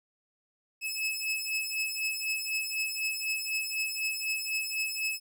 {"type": "beating tone pair", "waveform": "sawtooth", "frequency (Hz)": [2588, 2592], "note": ["E7", "E7"], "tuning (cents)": [-32, -30], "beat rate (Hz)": 4, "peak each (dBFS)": -30, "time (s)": [0.81, 5.2], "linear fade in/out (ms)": 50, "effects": []}